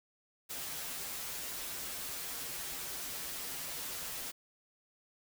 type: noise with comb filter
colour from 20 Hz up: white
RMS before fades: -41 dBFS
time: 0.49-4.32 s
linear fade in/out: 20 ms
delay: 9.5 ms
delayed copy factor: -0.9
effects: none